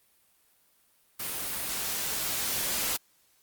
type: noise with level ramp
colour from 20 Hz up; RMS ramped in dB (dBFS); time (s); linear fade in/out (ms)
white; -34 to -29; 1.19-2.97; 10
effects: white hiss -66 dBFS RMS until 3.42 s + Opus 32 kbps

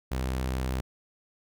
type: tone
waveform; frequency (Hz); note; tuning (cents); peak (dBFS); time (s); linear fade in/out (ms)
sawtooth; 64.4; C2; -27; -24; 0.11-0.81; 10
effects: none

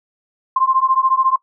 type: beating tone pair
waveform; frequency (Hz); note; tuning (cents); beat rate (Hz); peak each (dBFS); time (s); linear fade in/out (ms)
sine; 1046.5 / 1060.5; C6 / C6; 0 / +23; 14; -16; 0.56-1.36; 5
effects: noise-tail reverb RT60 0.1 s tail -19 dB re dry

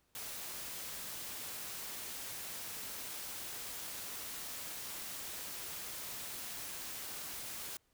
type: noise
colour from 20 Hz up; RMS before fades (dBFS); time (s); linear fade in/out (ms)
white; -44; 0.15-7.77; 2
effects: pink hiss -75 dBFS RMS until 7.93 s

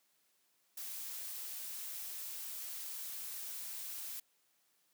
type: noise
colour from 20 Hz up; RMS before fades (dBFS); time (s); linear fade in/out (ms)
blue; -44; 0.77-4.2; 5
effects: white hiss -75 dBFS RMS until 4.93 s + high-pass 150 Hz 12 dB/octave

